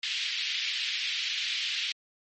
white band-pass noise, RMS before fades -32 dBFS, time 0.03-1.92 s, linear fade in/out 2 ms, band 2300 to 4000 Hz, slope 24 dB/octave, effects MP3 32 kbps

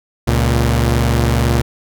sawtooth tone pair together, 69.7 / 117.22 Hz, C#2 / A#2, +10 / +10 cents, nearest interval major sixth, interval 900 cents, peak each -11 dBFS, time 0.27-1.62 s, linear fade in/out 10 ms, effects none

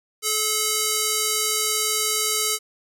square tone with band-pass filter, 430.7 Hz, A4, 37 cents flat, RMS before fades -23 dBFS, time 0.22-2.59 s, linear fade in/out 50 ms, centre 8400 Hz, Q 0.98, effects none

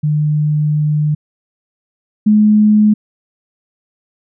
sine tone pair in turn, 150.6 / 211.8 Hz, D3 / G#3, +44 / +34 cents, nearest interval tritone, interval 590 cents, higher second, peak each -11 / -6 dBFS, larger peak second, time 0.03-1.15 / 2.26-2.94 s, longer first, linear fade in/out 10 ms, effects none

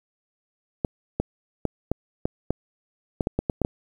clicks, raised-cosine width 2 ms, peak -9 dBFS, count 12, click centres 0.848 / 1.2 / 1.653 / 1.916 / 2.255 / 2.506 / 3.208 / 3.271 / 3.39 / 3.498 / 3.617 / 3.649 s, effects 8-bit

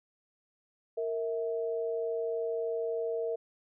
sine tone pair together, 461.6 / 649 Hz, A#4 / E5, -17 / -27 cents, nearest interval tritone, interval 590 cents, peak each -31 / -36 dBFS, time 0.97-3.36 s, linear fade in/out 10 ms, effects none

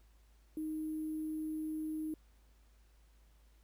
sine tone with sample-and-hold, 311.4 Hz, D#4, 2 cents sharp, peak -36 dBFS, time 0.57-2.14 s, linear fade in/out 2 ms, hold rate 11025 Hz, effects added 53 Hz sine -62 dBFS peak until 3.63 s + pink hiss -73 dBFS RMS until 3.63 s

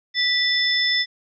sine tone cluster, 1970 / 3518 / 5250 Hz, B6 / A7 / E8, -5 / -1 / -8 cents, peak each -22 dBFS, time 0.14-1.06 s, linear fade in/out 50 ms, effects none

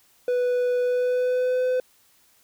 triangle tone with pitch glide, 493.9 to 506.9 Hz, B4 to B4, 0 to +45 cents, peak -18 dBFS, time 0.28-1.8 s, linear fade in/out 2 ms, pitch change +45 cents, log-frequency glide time 0.82-1.65 s, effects white hiss -60 dBFS RMS until 2.43 s

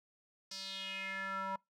square tone with band-pass filter sweep, 193 Hz, G3, 27 cents flat, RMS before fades -41 dBFS, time 0.51-1.56 s, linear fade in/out 5 ms, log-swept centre 5200 to 1000 Hz, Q 4.4, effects noise-tail reverb RT60 0.2 s tail -25 dB re dry

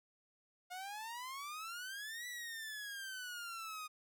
sawtooth exponential two-way sweep, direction up then down, 712 to 1974 to 1232 Hz, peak -40 dBFS, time 0.7-3.88 s, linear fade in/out 20 ms, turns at 2.27 s, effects none

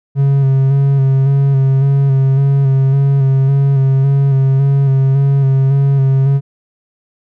triangle tone with vibrato, 136.5 Hz, C#3, 26 cents flat, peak -6 dBFS, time 0.15-6.41 s, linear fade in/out 50 ms, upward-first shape square, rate 1.8 Hz, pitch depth 25 cents each way, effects none

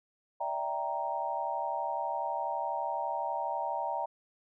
sine chord, E half-diminished seventh, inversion third, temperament equal, 587.3 / 659.3 / 784 / 932.3 Hz, D5 / E5 / G5 / Bb5, 0 / 0 / 0 / 0 cents, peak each -39 / -38 / -36 / -34 dBFS, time 0.4-4.06 s, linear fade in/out 10 ms, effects none

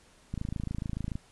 click train, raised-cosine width 5 ms, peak -21 dBFS, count 23, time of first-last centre 0.34-1.155 s, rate 27 Hz, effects pink hiss -60 dBFS RMS until 1.31 s + resampled to 24000 Hz

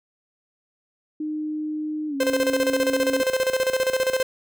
sine tone with pitch glide, 306.1 to 274.3 Hz, D#4 to C#4, -28 to -18 cents, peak -25 dBFS, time 1.2-3.22 s, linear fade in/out 5 ms, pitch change -190 cents, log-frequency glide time 2.08-2.16 s
45% pulse tone with tremolo, 520 Hz, C5, 11 cents flat, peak -18 dBFS, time 2.2-4.23 s, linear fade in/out 5 ms, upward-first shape square, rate 15 Hz, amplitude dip 70%
effects none

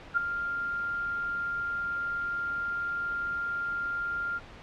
sine tone with ADSR envelope, 1396.9 Hz, F6, in tune, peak -19 dBFS, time 0.14-4.4 s, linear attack 32 ms, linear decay 8 ms, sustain -10 dB, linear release 34 ms, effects pink hiss -47 dBFS RMS until 4.62 s + low-pass 3000 Hz 12 dB/octave

